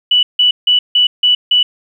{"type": "tone bursts", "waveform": "sine", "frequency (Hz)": 2960, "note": "F#7", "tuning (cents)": 0, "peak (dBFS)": -7, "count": 6, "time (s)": [0.11, 1.63], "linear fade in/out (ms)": 5, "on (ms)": 120, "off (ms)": 160, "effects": ["8-bit"]}